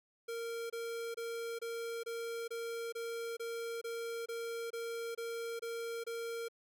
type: tone bursts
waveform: square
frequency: 462.9 Hz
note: A#4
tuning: 12 cents flat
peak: -39 dBFS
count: 14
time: 0.28-6.485 s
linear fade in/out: 10 ms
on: 420 ms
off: 25 ms
effects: none